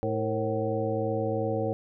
harmonic tone with a mistuned harmonic, 108.4 Hz, A2, 25 cents flat, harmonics 1 / 2 / 3 / 4 / 5 / 7, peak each -32 / -36 / -34 / -31 / -31 / -36 dBFS, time 0.03-1.73 s, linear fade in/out 0 ms, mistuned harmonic 4, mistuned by +99 cents, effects none

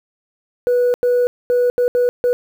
sine tone bursts at uneven times, 490 Hz, B4, 14 cents flat, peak -10 dBFS, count 6, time 0.67-0.94 / 1.03-1.27 / 1.5-1.7 / 1.78-1.88 / 1.95-2.09 / 2.24-2.33 s, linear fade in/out 0 ms, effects tanh soft clip ceiling -10 dBFS + 7-bit

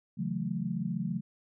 sine chord, F# minor seventh, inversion second, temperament equal, 138.59 / 164.81 / 185 / 220 Hz, C#3 / E3 / F#3 / A3, 0 / 0 / 0 / 0 cents, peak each -38 / -36 / -34 / -36 dBFS, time 0.17-1.21 s, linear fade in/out 20 ms, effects none

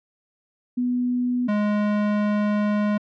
sine / square tone pair in turn, 246.9 / 208.3 Hz, B3 / G#3, 0 / +5 cents, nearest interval minor third, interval 295 cents, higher first, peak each -20 dBFS, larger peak neither, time 0.77-1.48 / 1.48-2.98 s, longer second, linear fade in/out 10 ms, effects low-pass 2000 Hz 12 dB/octave

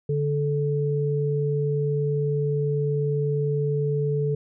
sine tone pair together, 145.36 / 435.6 Hz, D3 / A4, -17 / -17 cents, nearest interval octave + perfect fifth, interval 1900 cents, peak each -23 / -25 dBFS, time 0.09-4.35 s, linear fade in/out 5 ms, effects none

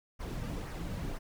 brown noise with flanger, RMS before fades -38 dBFS, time 0.19-1.19 s, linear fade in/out 20 ms, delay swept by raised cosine 0.25 to 2.85 ms, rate 2 Hz, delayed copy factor -0.5, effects none

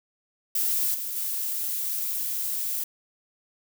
violet noise with level steps, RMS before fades -25 / -32 / -29 dBFS, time 0.55-2.84 s, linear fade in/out 5 ms, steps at 0.94 / 1.16 s, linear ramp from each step 5 ms, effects none

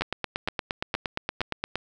two click trains, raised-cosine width 0.3 ms, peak -11 / -10 dBFS, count 16 / 4, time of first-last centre 0.01-1.756 / 0.02-1.415 s, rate 8.59 / 2.15 Hz, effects none

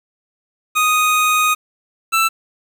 25% pulse tone pair in turn, 1244.5 / 1328.8 Hz, D#6 / E6, 0 / +13 cents, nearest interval minor second, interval 113 cents, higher second, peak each -9 dBFS, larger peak neither, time 0.75-1.55 / 2.12-2.29 s, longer first, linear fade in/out 20 ms, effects 7-bit

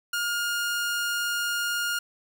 sawtooth tone, 1418 Hz, F6, 26 cents sharp, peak -22 dBFS, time 0.13-1.99 s, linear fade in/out 5 ms, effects none

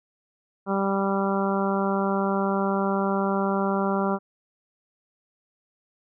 harmonic tone, 196 Hz, G3, in tune, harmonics 1 / 2 / 3 / 4 / 5 / 6 / 7, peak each -25 / -28 / -30 / -31 / -32 / -33 / -33 dBFS, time 0.66-4.19 s, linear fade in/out 50 ms, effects none

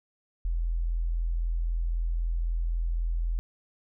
sine tone, 41.92 Hz, E1, 30 cents sharp, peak -25 dBFS, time 0.45-3.39 s, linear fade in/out 0 ms, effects none

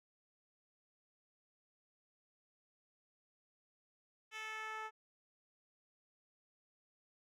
10% pulse tone with band-pass filter sweep, 436.6 Hz, A4, 13 cents flat, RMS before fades -45 dBFS, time 4.31-4.91 s, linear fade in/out 50 ms, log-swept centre 3000 to 990 Hz, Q 1.1, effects none

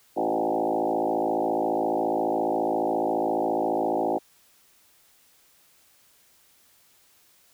sine tone with frequency modulation, 553 Hz, C#5, 4 cents flat, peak -22 dBFS, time 0.16-4.19 s, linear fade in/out 20 ms, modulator 54.5 Hz, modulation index 5.1, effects white hiss -60 dBFS RMS until 7.53 s

